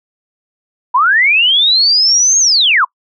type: linear two-way sweep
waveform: sine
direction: up then down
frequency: 932.3 to 6560 to 932.3 Hz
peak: -7 dBFS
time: 0.94-2.85 s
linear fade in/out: 10 ms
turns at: 2.39 s
effects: noise-tail reverb RT60 0.1 s tail -26 dB re dry